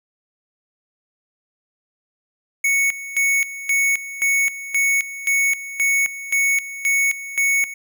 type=tone with tremolo; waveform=square; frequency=2217 Hz; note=C#7; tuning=in tune; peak=-16 dBFS; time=2.64-7.74 s; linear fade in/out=5 ms; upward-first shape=square; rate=1.9 Hz; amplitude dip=80%; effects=none